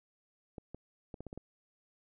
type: clicks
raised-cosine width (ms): 2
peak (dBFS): -30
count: 7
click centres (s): 0.582 / 0.746 / 1.142 / 1.206 / 1.267 / 1.329 / 1.376
effects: none